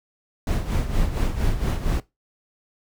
brown noise with tremolo, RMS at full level -20 dBFS, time 0.47-2 s, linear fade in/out 2 ms, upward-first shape sine, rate 4.3 Hz, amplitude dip 65%, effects noise-tail reverb RT60 0.2 s tail -19 dB re dry

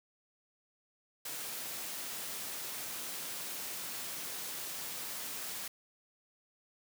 white high-pass noise, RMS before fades -41 dBFS, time 1.25-5.68 s, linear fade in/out 5 ms, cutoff 120 Hz, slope 12 dB/octave, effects none

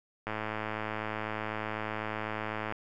click train, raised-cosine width 0.5 ms, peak -19 dBFS, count 266, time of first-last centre 0.27-2.724 s, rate 108 Hz, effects none

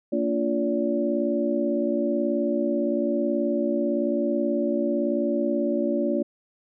sine tone cluster, 229.1 / 287.3 / 348.3 / 574 Hz, A#3 / D4 / F4 / D5, -30 / -38 / -5 / -40 cents, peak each -27 dBFS, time 0.12-6.23 s, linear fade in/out 10 ms, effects none

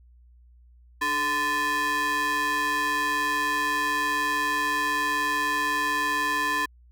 square ring-modulated tone, 364.5 Hz, F#4, 26 cents flat, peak -21 dBFS, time 1.01-6.66 s, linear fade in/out 10 ms, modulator 1390 Hz, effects added 60 Hz sine -51 dBFS peak until 6.91 s

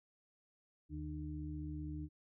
harmonic tone, 75.5 Hz, D2, 48 cents sharp, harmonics 1 / 2 / 4, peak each -44 / -46 / -45 dBFS, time 0.89-2.09 s, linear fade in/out 50 ms, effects none

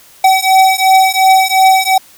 square beating tone pair, 760 / 762.8 Hz, F#5 / G5, +46 / -47 cents, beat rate 2.8 Hz, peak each -10 dBFS, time 0.24-1.98 s, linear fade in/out 5 ms, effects white hiss -42 dBFS RMS until 2.17 s

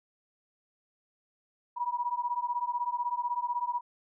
sine beating tone pair, 960 / 976 Hz, B5 / B5, -49 / -21 cents, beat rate 16 Hz, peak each -32 / -32 dBFS, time 1.76-3.81 s, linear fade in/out 20 ms, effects none

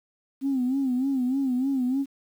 sine tone with vibrato, 261.6 Hz, C4, in tune, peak -21 dBFS, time 0.41-2.06 s, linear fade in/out 50 ms, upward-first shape sine, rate 3.3 Hz, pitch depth 100 cents each way, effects tanh soft clip ceiling -18 dBFS + 9-bit

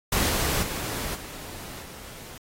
pink noise with level steps, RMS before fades -23 / -25 / -32 / -40 / -43 dBFS, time 0.12-2.38 s, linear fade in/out 5 ms, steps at 0.28 / 0.62 / 1.14 / 1.81 s, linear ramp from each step 20 ms, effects AAC 48 kbps

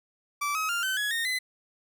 30% pulse tone with pitch steps, 1161 / 1273.4 / 1396.7 / 1531.9 / 1680.3 / 1843 / 2021 Hz, D6 / D#6 / F6 / G6 / G#6 / A#6 / B6, -20 / +40 / 0 / -40 / +20 / -20 / +39 cents, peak -24 dBFS, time 0.41-1.39 s, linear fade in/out 10 ms, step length 140 ms, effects none

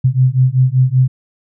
sine beating tone pair, 126.5 / 131.7 Hz, B2 / C3, +42 / +12 cents, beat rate 5.2 Hz, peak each -12 dBFS, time 0.04-1.08 s, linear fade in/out 10 ms, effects none

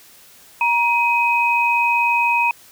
sine tone pair together, 945.9 / 2519 Hz, A#5 / D#7, +25 / +21 cents, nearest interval octave + perfect fourth, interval 1696 cents, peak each -17 dBFS, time 0.61-2.51 s, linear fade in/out 2 ms, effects white hiss -47 dBFS RMS until 2.71 s

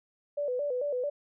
sine tone with vibrato, 538 Hz, C5, 48 cents sharp, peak -28 dBFS, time 0.37-1.1 s, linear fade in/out 10 ms, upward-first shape square, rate 4.5 Hz, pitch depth 130 cents each way, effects none

